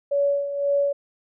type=tone with tremolo; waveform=sine; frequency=566 Hz; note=C#5; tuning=36 cents sharp; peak=-17 dBFS; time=0.11-0.93 s; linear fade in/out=10 ms; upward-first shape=sine; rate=1.9 Hz; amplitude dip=65%; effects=none